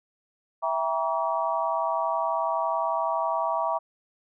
sine chord, E diminished seventh, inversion none, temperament just, 659.3 / 791.1 / 949.3 / 1139.2 Hz, E5 / G5 / Bb5 / Db6, 0 / +16 / +31 / +47 cents, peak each -28 / -32 / -28 / -30 dBFS, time 0.62-3.79 s, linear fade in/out 20 ms, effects none

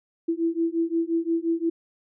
sine beating tone pair, 329.3 / 335 Hz, E4 / E4, -2 / +28 cents, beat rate 5.7 Hz, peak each -25 dBFS, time 0.28-1.7 s, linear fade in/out 10 ms, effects none

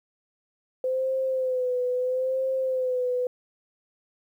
sine tone with vibrato, 512 Hz, C5, 38 cents flat, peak -23 dBFS, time 0.84-3.27 s, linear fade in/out 2 ms, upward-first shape sine, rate 0.76 Hz, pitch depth 49 cents each way, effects 10-bit

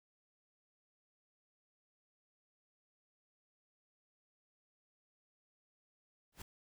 pink noise with exponential growth, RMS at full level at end -43 dBFS, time 6.32-6.42 s, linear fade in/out 5 ms, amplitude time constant 20 ms, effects none

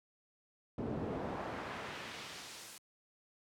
brown noise with band-pass filter sweep, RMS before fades -42 dBFS, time 0.78-2.78 s, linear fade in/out 2 ms, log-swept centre 270 to 10000 Hz, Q 0.76, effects high-pass 80 Hz 12 dB/octave

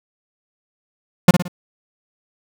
45% pulse tone with echo, 177.8 Hz, F3, 31 cents sharp, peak -3 dBFS, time 1.28-1.31 s, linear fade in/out 5 ms, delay 57 ms, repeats 3, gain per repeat -8 dB, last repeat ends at 1.481 s, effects none

